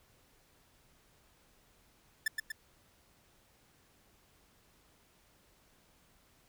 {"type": "tone with echo", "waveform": "45% pulse", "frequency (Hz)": 1760, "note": "A6", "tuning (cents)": 0, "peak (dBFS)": -28, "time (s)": [2.26, 2.28], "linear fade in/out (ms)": 5, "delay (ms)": 120, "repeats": 2, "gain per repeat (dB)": -4, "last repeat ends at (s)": 2.52, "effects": ["pink hiss -67 dBFS RMS until 6.48 s"]}